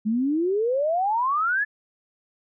sine exponential sweep, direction up, 207.7 to 1750 Hz, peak -20 dBFS, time 0.05-1.65 s, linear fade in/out 20 ms, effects none

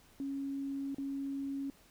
sine tone with dropouts, 275.7 Hz, C#4, 9 cents flat, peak -35 dBFS, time 0.2-1.7 s, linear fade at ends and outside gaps 1 ms, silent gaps 0.946-0.983 s, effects pink hiss -63 dBFS RMS until 1.9 s

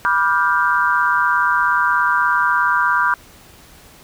sine chord, G dominant seventh, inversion first, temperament just, 980 / 1176 / 1411.2 / 1568 Hz, B5 / D6 / F6 / G6, -14 / +2 / +18 / 0 cents, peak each -19 dBFS, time 0.05-3.14 s, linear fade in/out 0 ms, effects pink hiss -45 dBFS RMS until 4.03 s

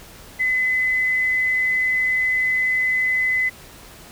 sine tone, 2022 Hz, B6, 40 cents sharp, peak -17 dBFS, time 0.39-3.5 s, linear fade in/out 20 ms, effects pink hiss -43 dBFS RMS until 4.11 s

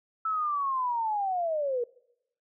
sine linear sweep, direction down, 1321 to 466.2 Hz, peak -26 dBFS, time 0.25-1.84 s, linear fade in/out 5 ms, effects noise-tail reverb RT60 0.8 s tail -24 dB re dry

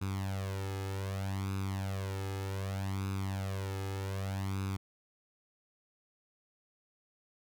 sawtooth tone with flanger, 96.9 Hz, G2, 20 cents flat, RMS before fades -36 dBFS, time 0.01-4.77 s, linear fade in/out 10 ms, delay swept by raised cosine 0.79 to 2.39 ms, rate 0.65 Hz, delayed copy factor +0.75, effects none

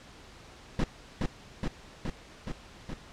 brown noise with echo, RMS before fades -26 dBFS, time 0.79-0.84 s, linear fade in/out 2 ms, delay 420 ms, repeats 5, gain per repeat -2 dB, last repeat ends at 2.94 s, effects pink hiss -51 dBFS RMS until 3.12 s + low-pass 6000 Hz 12 dB/octave

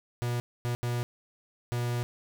45% pulse tone bursts at uneven times, 120.7 Hz, B2, 39 cents flat, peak -28 dBFS, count 4, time 0.22-0.4 / 0.65-0.75 / 0.83-1.03 / 1.72-2.03 s, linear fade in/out 0 ms, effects none

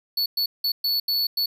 square tone bursts at uneven times, 4435 Hz, C#8, in tune, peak -21 dBFS, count 6, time 0.17-0.26 / 0.37-0.46 / 0.64-0.72 / 0.84-1 / 1.08-1.27 / 1.37-1.46 s, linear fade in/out 5 ms, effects none

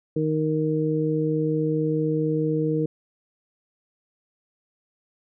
harmonic tone, 155.56 Hz, D#3, in tune, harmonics 1 / 2 / 3, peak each -25 / -25 / -25 dBFS, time 0.16-2.86 s, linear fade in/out 5 ms, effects none

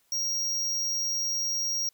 square tone, 5630 Hz, F8, 13 cents sharp, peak -27 dBFS, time 0.12-1.89 s, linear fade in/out 2 ms, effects white hiss -68 dBFS RMS until 1.93 s

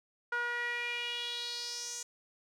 sawtooth tone with band-pass filter sweep, 479.5 Hz, A#4, 49 cents sharp, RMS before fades -37 dBFS, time 0.32-2.03 s, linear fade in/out 5 ms, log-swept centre 1400 to 6900 Hz, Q 4.3, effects none

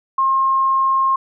sine tone, 1069 Hz, C6, 37 cents sharp, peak -13 dBFS, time 0.18-1.16 s, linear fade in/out 5 ms, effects none

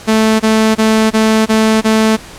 sawtooth tone bursts, 219.5 Hz, A3, 4 cents flat, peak -4 dBFS, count 6, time 0.07-2.17 s, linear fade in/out 20 ms, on 330 ms, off 24 ms, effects pink hiss -33 dBFS RMS until 2.38 s + low-pass 10000 Hz 12 dB/octave

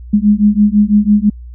sine beating tone pair, 205 / 211 Hz, G#3 / G#3, -22 / +28 cents, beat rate 6 Hz, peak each -10 dBFS, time 0.13-1.3 s, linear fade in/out 10 ms, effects added 60 Hz sine -28 dBFS peak until 1.54 s

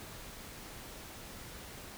silence, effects pink hiss -48 dBFS RMS until 1.97 s

